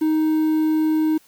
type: tone with quantisation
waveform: triangle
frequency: 311.9 Hz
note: D#4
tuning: 4 cents sharp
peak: -14 dBFS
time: 0.01-1.18 s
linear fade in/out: 10 ms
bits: 7
effects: white hiss -55 dBFS RMS until 1.27 s